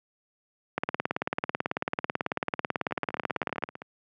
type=two click trains; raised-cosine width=0.5 ms; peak=-11 / -23 dBFS; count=53 / 15; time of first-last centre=0.78-3.637 / 2.91-3.819 s; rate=18.2 / 15.4 Hz; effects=high-pass 150 Hz 12 dB/octave